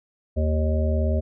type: harmonic tone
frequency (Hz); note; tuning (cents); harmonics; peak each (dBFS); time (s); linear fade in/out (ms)
77.6; D#2; -4; 1 / 3 / 5 / 7 / 8; -20 / -29 / -33 / -32 / -30; 0.36-1.21; 20
effects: none